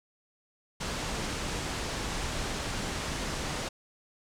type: low-pass noise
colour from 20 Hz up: pink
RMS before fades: -34 dBFS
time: 0.8-3.69 s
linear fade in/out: 10 ms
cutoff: 8400 Hz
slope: 24 dB/octave
effects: none